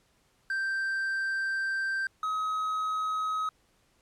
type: tone pair in turn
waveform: triangle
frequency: 1568 / 1271 Hz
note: G6 / D#6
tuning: 0 / +36 cents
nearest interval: major third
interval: 364 cents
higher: first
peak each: -26 dBFS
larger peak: neither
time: 0.5-2.07 / 2.23-3.49 s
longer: first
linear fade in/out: 2 ms
effects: pink hiss -68 dBFS RMS until 4.01 s + low-pass 11000 Hz 12 dB/octave